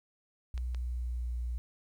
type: tone with pitch glide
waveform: sine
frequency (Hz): 61.4 to 60.07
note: B1 to B1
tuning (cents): -9 to -47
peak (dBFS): -32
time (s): 0.54-1.58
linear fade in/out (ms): 0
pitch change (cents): -38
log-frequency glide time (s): 0.67-1.33
type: clicks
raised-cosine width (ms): 0.2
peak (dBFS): -30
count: 2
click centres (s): 0.578 / 0.747
effects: 11-bit